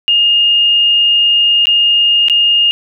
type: tone with dropouts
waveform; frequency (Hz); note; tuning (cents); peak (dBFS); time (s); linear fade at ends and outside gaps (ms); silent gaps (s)
sine; 2836; F7; +26; -7; 0.08-2.71; 0; 1.656-1.67 / 2.284-2.298
effects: none